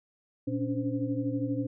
sine tone cluster, 119.5 / 275.9 / 288.3 / 514 Hz, A#2 / C#4 / D4 / C5, +43 / -8 / -32 / -31 cents, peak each -34 / -32 / -32 / -38 dBFS, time 0.47-1.67 s, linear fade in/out 10 ms, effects none

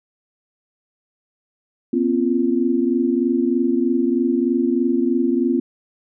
sine tone cluster, 243.3 / 266.5 / 344.1 Hz, B3 / C4 / F4, -26 / +32 / -26 cents, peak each -20 dBFS, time 1.93-5.6 s, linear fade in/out 5 ms, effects none

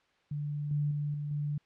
sine tone with level steps, 146.83 Hz, D3, in tune, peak -32 / -27 / -30 / -33 / -30 dBFS, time 0.31-1.58 s, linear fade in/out 5 ms, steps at 0.71 / 0.91 / 1.14 / 1.31 s, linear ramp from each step 2 ms, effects white hiss -69 dBFS RMS until 1.65 s + low-pass 3000 Hz 12 dB/octave

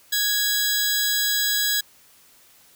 15% pulse tone pair together, 1661.2 / 3923 Hz, G#6 / B7, 0 / -12 cents, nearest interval octave + minor third, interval 1488 cents, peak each -16 dBFS, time 0.12-1.81 s, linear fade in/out 10 ms, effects white hiss -54 dBFS RMS until 2.75 s

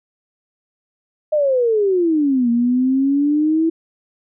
sine exponential two-way sweep, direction down then up, 622.3 to 233.1 to 329.8 Hz, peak -13 dBFS, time 1.32-3.7 s, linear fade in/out 10 ms, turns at 2.5 s, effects none

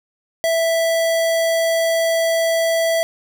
square tone, 659.3 Hz, E5, in tune, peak -16 dBFS, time 0.44-3.03 s, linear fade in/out 0 ms, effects none

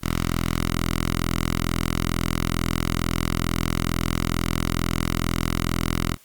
5% pulse tone with notch filter, 42.24 Hz, E1, 43 cents sharp, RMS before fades -24 dBFS, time 0.01-6.17 s, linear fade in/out 50 ms, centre 480 Hz, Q 0.77, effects white hiss -54 dBFS RMS until 6.24 s + Opus 32 kbps

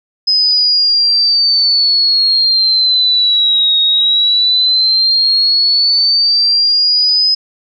sine exponential two-way sweep, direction down then up, 5070 to 3752 to 5070 Hz, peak -8 dBFS, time 0.27-7.35 s, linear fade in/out 10 ms, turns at 3.8 s, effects none

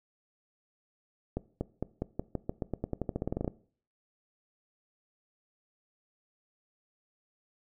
accelerating click train, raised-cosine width 2 ms, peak -18 dBFS, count 21, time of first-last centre 1.37-3.478 s, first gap 240 ms, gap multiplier 0.9, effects noise-tail reverb RT60 0.5 s tail -20 dB re dry

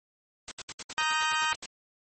white noise bursts, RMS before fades -36 dBFS, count 12, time 0.48-1.658 s, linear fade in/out 2 ms, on 34 ms, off 70 ms
25% pulse chord, Eb major, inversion second, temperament just, 933.4 / 1244.5 / 1555.6 Hz, Bb5 / Eb6 / G6, +2 / 0 / -14 cents, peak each -26 dBFS, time 0.98-1.53 s, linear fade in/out 0 ms
effects MP3 32 kbps

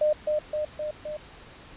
sine tone with echo, 606 Hz, D#5, 46 cents flat, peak -19 dBFS, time 0.01-0.13 s, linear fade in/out 5 ms, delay 260 ms, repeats 4, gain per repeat -3 dB, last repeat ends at 1.17 s, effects pink hiss -48 dBFS RMS until 1.76 s + resampled to 8000 Hz

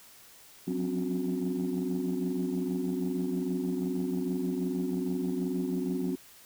sine tone cluster, 177.8 / 184.1 / 260.6 / 283.1 / 365 Hz, F3 / F#3 / C4 / C#4 / F#4, +31 / -8 / -7 / +37 / -24 cents, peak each -39 / -33 / -31 / -36 / -34 dBFS, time 0.67-6.16 s, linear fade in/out 10 ms, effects tanh soft clip ceiling -22 dBFS + white hiss -54 dBFS RMS until 6.45 s

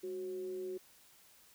sine tone with frequency modulation, 370 Hz, F#4, in tune, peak -38 dBFS, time 0.03-0.78 s, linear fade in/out 10 ms, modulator 167 Hz, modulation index 0.27, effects white hiss -63 dBFS RMS until 1.54 s

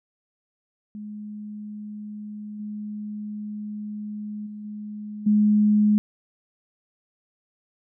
sine tone with level steps, 210 Hz, G#3, 19 cents sharp, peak -33 / -30 / -34 / -32 / -15 dBFS, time 0.95-5.98 s, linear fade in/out 0 ms, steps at 2.59 / 4.46 / 4.64 / 5.26 s, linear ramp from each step 10 ms, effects none

